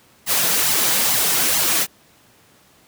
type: noise with flanger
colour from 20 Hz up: white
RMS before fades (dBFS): -18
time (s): 0.26-1.87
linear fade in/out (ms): 50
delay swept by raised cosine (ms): 0.95 to 6.25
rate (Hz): 2.3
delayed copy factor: +0.65
effects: pink hiss -53 dBFS RMS until 2.87 s + high-pass 100 Hz 12 dB/octave